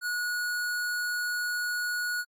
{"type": "tone", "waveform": "square", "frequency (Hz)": 1457, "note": "F#6", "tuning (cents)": -27, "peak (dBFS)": -29, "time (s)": [0.01, 2.25], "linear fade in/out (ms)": 50, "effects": ["AAC 64 kbps"]}